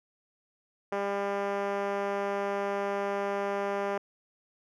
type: tone with band-pass filter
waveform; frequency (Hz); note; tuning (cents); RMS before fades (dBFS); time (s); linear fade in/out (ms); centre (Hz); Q
5% pulse; 200; G3; +35; -31; 0.92-3.98; 5; 490; 1.2
effects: none